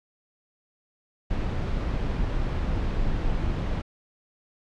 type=noise; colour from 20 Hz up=brown; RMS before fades=-26 dBFS; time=1.3-3.82 s; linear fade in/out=10 ms; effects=low-pass 4000 Hz 12 dB/octave